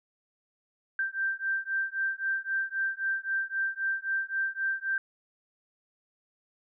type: beating tone pair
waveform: sine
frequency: 1568 / 1571.8 Hz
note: G6 / G6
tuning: 0 / +4 cents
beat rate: 3.8 Hz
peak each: -31 dBFS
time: 0.99-4.98 s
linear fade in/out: 2 ms
effects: none